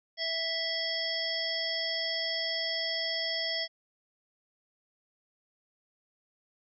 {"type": "harmonic tone", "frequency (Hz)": 659, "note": "E5", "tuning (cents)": -1, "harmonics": [1, 3, 5, 7, 8], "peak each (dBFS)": [-38, -36, -36, -38, -34], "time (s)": [0.17, 3.68], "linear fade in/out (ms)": 50, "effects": []}